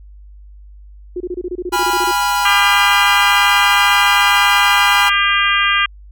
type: tone bursts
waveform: sine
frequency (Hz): 358.9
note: F4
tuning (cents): +47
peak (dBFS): -19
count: 14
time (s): 1.16-2.114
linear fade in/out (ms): 5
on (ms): 44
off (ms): 26
type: chord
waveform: 45% pulse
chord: F diminished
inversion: first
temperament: equal with one note detuned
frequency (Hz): 822 / 987.8 / 1396.9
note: Ab5 / Cb6 / F6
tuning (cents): -18 / 0 / 0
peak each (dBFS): -19 / -17 / -20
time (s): 1.72-5.1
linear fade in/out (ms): 20
type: harmonic tone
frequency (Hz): 400.7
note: G4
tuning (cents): +38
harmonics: 3 / 4 / 5 / 6 / 7 / 8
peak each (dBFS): -17 / -18 / -19 / -20 / -20 / -21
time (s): 2.45-5.86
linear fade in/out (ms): 5
effects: added 50 Hz sine -36 dBFS peak until 6.11 s